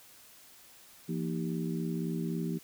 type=harmonic tone with a mistuned harmonic; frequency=77.78 Hz; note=D#2; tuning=in tune; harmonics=2 / 3 / 4 / 5; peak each=-33 / -37 / -39 / -41 dBFS; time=1.08-2.59 s; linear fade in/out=20 ms; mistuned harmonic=2; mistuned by=+150 cents; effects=white hiss -56 dBFS RMS until 2.63 s